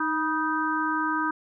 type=harmonic tone with a mistuned harmonic; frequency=311.1 Hz; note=D#4; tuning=in tune; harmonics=1 / 3 / 4 / 5; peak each=-29 / -29 / -29 / -29 dBFS; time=0-1.31 s; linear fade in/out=5 ms; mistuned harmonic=3; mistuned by=+66 cents; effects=none